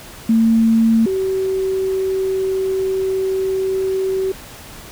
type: tone pair in turn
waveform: sine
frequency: 225.8 / 381 Hz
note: A3 / G4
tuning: +45 / -49 cents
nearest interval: major sixth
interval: 906 cents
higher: second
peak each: -10 / -16 dBFS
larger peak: first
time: 0.29-1.06 / 1.06-4.32 s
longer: second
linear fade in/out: 5 ms
effects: pink hiss -37 dBFS RMS until 4.91 s